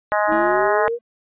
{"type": "harmonic tone", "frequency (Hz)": 209.2, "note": "G#3", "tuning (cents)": 13, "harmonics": [3, 4, 5, 6, 7, 8, 9], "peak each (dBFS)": [-20, -22, -24, -26, -27, -28, -29], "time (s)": [0.12, 0.88], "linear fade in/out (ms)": 0}
{"type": "exponential sweep", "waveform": "sine", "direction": "up", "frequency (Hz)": [311.1, 484.1], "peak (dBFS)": -20, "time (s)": [0.27, 0.99], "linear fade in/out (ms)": 50}
{"type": "click train", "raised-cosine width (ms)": 1, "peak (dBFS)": -27, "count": 57, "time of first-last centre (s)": [0.29, 0.679], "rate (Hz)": 144}
{"type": "tone with exponential decay", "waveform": "square", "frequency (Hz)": 221.7, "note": "A3", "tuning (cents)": 13, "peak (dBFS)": -29, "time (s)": [0.32, 1.01], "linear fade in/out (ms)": 0, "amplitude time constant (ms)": 150}
{"effects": ["resampled to 8000 Hz"]}